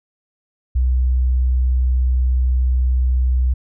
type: tone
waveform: sine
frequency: 63.1 Hz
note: B1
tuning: 38 cents sharp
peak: -13 dBFS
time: 0.75-3.54 s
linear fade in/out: 10 ms
effects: none